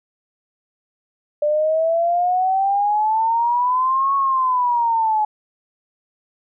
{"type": "exponential two-way sweep", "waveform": "sine", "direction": "up then down", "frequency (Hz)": [590, 1108.7, 845], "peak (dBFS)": -15, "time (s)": [1.42, 5.25], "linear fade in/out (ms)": 5, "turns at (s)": 4.15, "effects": []}